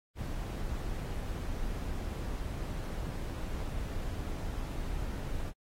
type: noise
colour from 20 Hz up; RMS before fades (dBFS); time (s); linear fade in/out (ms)
brown; -36; 0.15-5.53; 50
effects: AAC 48 kbps